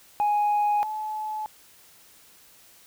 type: tone pair in turn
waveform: sine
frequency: 830.6 / 859.4 Hz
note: G#5 / A5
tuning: 0 / -41 cents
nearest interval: minor second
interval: 59 cents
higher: second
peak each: -18 / -28 dBFS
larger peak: first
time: 0.2-0.83 / 0.83-1.46 s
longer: neither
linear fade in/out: 0 ms
effects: tanh soft clip ceiling -18 dBFS + white hiss -54 dBFS RMS until 2.86 s